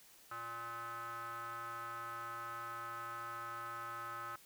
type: tone with band-pass filter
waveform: square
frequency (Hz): 116.54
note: A#2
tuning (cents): 0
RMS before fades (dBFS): -45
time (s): 0.31-4.36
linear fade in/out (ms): 5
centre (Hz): 1300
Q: 6.3
effects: white hiss -62 dBFS RMS until 4.45 s